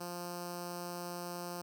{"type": "tone with notch filter", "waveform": "5% pulse", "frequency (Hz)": 175.3, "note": "F3", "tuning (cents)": 7, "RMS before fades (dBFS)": -42, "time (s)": [0, 1.62], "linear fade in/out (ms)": 10, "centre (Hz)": 2000, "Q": 0.64, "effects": []}